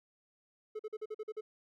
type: tone bursts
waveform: triangle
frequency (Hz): 430.9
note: A4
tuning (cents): -36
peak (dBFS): -35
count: 8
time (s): 0.75-1.41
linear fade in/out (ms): 10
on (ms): 44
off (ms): 44
effects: none